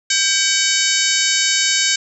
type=harmonic tone with a mistuned harmonic; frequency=755 Hz; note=F#5; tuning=35 cents sharp; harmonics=2 / 3 / 4 / 5 / 6 / 7 / 8 / 9 / 10; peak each=-23 / -23 / -23 / -23 / -23 / -23 / -23 / -23 / -23 dBFS; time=0.1-1.96 s; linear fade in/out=5 ms; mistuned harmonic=2; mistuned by=+81 cents; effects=none